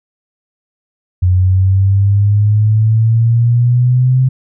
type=exponential sweep; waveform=sine; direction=up; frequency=90.1 to 130.81 Hz; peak=-7 dBFS; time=1.22-4.29 s; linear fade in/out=10 ms; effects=none